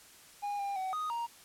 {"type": "tone with pitch steps", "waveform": "triangle", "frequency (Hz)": [817, 800, 755, 1245, 937], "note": ["G#5", "G5", "F#5", "D#6", "A#5"], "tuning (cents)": [-29, 35, 35, 1, 9], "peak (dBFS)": -31, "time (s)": [0.42, 1.27], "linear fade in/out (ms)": 20, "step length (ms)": 170, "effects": ["white hiss -56 dBFS RMS until 1.44 s", "low-pass 12000 Hz 12 dB/octave"]}